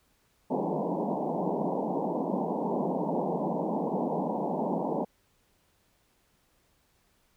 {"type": "band-pass noise", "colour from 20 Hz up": "pink", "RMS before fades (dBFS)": -30, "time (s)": [0.5, 5.05], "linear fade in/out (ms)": 10, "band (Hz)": [160, 970], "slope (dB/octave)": 96, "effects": ["pink hiss -69 dBFS RMS until 7.36 s"]}